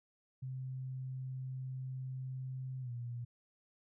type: tone with pitch glide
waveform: sine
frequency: 130.2 to 120.09 Hz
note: C3 to B2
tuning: -8 to -48 cents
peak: -39 dBFS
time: 0.42-3.25 s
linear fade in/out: 10 ms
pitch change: -140 cents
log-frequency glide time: 2.81-2.91 s
effects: none